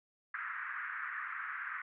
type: band-pass noise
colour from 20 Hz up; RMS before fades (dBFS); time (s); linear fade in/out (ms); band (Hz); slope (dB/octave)
white; -41; 0.34-1.82; 5; 1200 to 1900; 48
effects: none